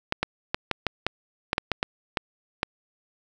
clicks, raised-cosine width 0.3 ms, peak -7 dBFS, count 12, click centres 0.124 / 0.23 / 0.545 / 0.713 / 0.867 / 1.066 / 1.531 / 1.581 / 1.717 / 1.829 / 2.172 / 2.631 s, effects none

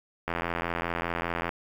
click train, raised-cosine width 0.5 ms, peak -14 dBFS, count 104, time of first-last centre 0.28-1.492 s, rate 85 Hz, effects 8-bit

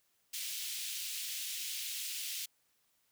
pink high-pass noise, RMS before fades -40 dBFS, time 0.33-2.46 s, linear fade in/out 10 ms, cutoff 2700 Hz, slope 24 dB/octave, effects white hiss -75 dBFS RMS until 3.11 s

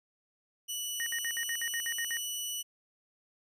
15% pulse tone, 2956 Hz, F#7, 2 cents flat, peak -27 dBFS, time 0.68-2.63 s, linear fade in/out 20 ms
triangle tone bursts, 1858 Hz, A#6, 6 cents flat, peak -31 dBFS, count 10, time 1-2.17 s, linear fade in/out 0 ms, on 63 ms, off 60 ms
effects none

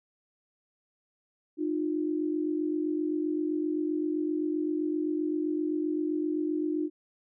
sine tone pair together, 306.2 / 353.9 Hz, D#4 / F4, -28 / +23 cents, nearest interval minor third, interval 251 cents, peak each -28 / -32 dBFS, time 1.57-6.9 s, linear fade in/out 50 ms, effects none

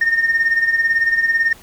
sine tone with tremolo, 1830 Hz, A#6, 32 cents flat, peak -9 dBFS, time 0.01-1.53 s, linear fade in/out 5 ms, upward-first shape sine, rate 18 Hz, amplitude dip 70%, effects tanh soft clip ceiling -9 dBFS + pink hiss -44 dBFS RMS until 1.62 s

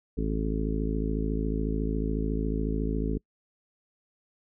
harmonic tone, 54 Hz, A1, 32 cents flat, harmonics 1 / 2 / 3 / 4 / 5 / 6 / 7 / 8, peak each -29 / -41 / -34 / -35 / -33 / -40 / -39 / -36 dBFS, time 0.17-3.18 s, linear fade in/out 10 ms, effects noise-tail reverb RT60 0.1 s tail -26 dB re dry

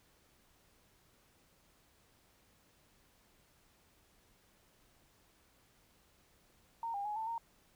sine tone with pitch steps, 920 / 804 / 838 / 887 / 922 Hz, A#5 / G5 / G#5 / A5 / A#5, -23 / +44 / +15 / +14 / -19 cents, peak -36 dBFS, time 6.83-7.38 s, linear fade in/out 2 ms, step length 110 ms, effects pink hiss -69 dBFS RMS until 7.75 s

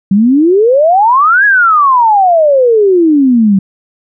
sine exponential two-way sweep, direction up then down, 187.7 to 1694 to 187.7 Hz, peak -4 dBFS, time 0.11-3.59 s, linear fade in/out 5 ms, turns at 1.45 s, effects none

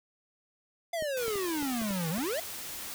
square exponential two-way sweep, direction down then up, 698.5 to 155.56 to 698.5 Hz, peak -31 dBFS, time 0.93-2.4 s, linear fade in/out 5 ms, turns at 2.1 s
clicks, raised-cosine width 2 ms, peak -28 dBFS, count 7, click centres 1.024 / 1.281 / 1.357 / 1.627 / 1.817 / 1.908 / 2.182 s
white noise, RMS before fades -40 dBFS, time 1.17-2.94 s, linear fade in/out 0 ms
effects none

